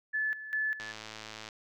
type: tone with tremolo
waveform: sine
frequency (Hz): 1732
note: A6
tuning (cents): -28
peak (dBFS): -28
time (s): 0.13-0.93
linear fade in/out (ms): 20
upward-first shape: square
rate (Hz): 2.5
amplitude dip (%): 75
type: click train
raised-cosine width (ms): 0.2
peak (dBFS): -25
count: 76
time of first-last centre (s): 0.8-1.488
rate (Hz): 109
effects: none